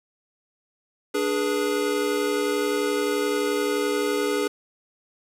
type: chord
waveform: square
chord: G# diminished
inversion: second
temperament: equal with one note detuned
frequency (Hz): 293.7 / 415.3 / 486.8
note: D4 / G#4 / B4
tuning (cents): 0 / 0 / -25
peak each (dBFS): -29 / -25 / -29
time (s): 1.14-4.48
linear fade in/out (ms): 10
effects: resampled to 32000 Hz + 8-bit